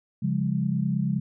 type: chord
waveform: sine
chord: Db major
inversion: none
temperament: equal with one note detuned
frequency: 138.59 / 174.61 / 204.1 Hz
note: Db3 / F3 / Ab3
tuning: 0 / 0 / -30 cents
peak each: -27 dBFS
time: 0.22-1.2 s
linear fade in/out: 10 ms
effects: none